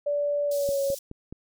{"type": "tone with pitch glide", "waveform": "sine", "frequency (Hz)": [580, 552.8], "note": ["D5", "C#5"], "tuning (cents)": [-22, -5], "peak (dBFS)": -23, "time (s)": [0.06, 0.95], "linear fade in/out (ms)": 10, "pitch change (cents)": -83, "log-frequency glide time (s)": [0.46, 0.8]}
{"type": "high-pass noise", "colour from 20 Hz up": "pink", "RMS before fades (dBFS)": -40, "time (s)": [0.51, 0.99], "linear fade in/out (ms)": 5, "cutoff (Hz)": 4600, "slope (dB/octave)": 24}
{"type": "click train", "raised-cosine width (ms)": 3, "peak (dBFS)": -25, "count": 4, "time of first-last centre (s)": [0.69, 1.326], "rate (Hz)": 4.72}
{"effects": []}